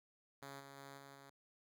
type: tone with level steps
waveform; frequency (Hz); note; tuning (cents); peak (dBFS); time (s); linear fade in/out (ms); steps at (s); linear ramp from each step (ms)
5% pulse; 138.59; C#3; 0; -38 / -43 / -41 / -44 / -46; 0.42-1.3; 5; 0.59 / 0.76 / 0.97 / 1.14; 20
effects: none